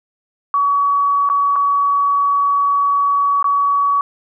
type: tone with dropouts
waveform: sine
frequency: 1132 Hz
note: C#6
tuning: 36 cents sharp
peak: -12 dBFS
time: 0.54-4.01 s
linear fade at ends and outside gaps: 1 ms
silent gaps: 1.29-1.299 / 1.558-1.562 / 3.427-3.443 s
effects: none